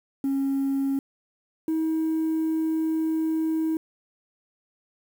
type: tone pair in turn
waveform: triangle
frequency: 273.3 / 319.2 Hz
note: C#4 / D#4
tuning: -24 / +44 cents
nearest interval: minor third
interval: 268 cents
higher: second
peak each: -19 dBFS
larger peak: neither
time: 0.24-0.99 / 1.68-3.77 s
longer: second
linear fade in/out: 2 ms
effects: tanh soft clip ceiling -18 dBFS + 8-bit